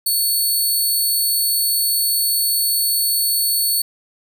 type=tone; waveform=5% pulse; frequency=4435 Hz; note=C#8; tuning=in tune; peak=-9 dBFS; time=0.06-3.82 s; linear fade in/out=5 ms; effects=none